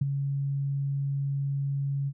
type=tone with ADSR envelope; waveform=sine; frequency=139.3 Hz; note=C#3; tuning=9 cents sharp; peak=-19 dBFS; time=0.01-2.13 s; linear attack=8 ms; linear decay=16 ms; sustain=-7 dB; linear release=54 ms; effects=none